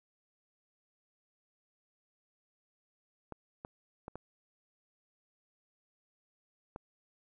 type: clicks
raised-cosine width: 1 ms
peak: -28 dBFS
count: 5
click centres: 3.323 / 3.649 / 4.081 / 4.156 / 6.761 s
effects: none